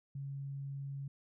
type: tone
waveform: sine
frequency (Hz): 138.59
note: C#3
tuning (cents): 0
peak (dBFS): -39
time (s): 0.15-1.08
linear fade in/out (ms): 5
effects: none